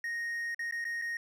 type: tone with dropouts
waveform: triangle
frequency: 1864.7 Hz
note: A#6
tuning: in tune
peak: -31 dBFS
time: 0.04-1.17 s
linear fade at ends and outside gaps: 2 ms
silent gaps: 0.546-0.592 / 0.711-0.723 / 0.843-0.851 / 1.016-1.02 s
effects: none